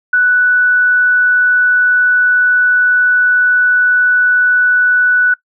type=tone; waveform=sine; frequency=1483 Hz; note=F#6; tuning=4 cents sharp; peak=-7 dBFS; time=0.13-5.34 s; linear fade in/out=5 ms; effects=noise-tail reverb RT60 0.1 s tail -22 dB re dry